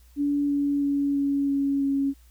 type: tone with pitch steps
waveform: sine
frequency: 286.8 / 284.7 / 282.5 / 280.4 / 278.3 / 276.2 Hz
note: D4 / C#4 / C#4 / C#4 / C#4 / C#4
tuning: -41 / +46 / +33 / +20 / +7 / -6 cents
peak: -21 dBFS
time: 0.16-2.14 s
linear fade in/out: 50 ms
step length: 330 ms
effects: added 60 Hz sine -51 dBFS peak until 2.3 s + white hiss -62 dBFS RMS until 2.3 s